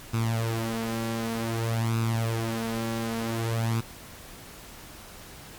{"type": "tone with flanger", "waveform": "sawtooth", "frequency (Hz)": 113.9, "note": "A#2", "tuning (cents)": -40, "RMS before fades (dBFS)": -28, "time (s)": [0.13, 3.81], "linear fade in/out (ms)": 10, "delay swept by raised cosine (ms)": [0.79, 5.19], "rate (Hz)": 0.54, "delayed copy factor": 0.7, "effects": ["pink hiss -45 dBFS RMS until 5.58 s", "MP3 96 kbps"]}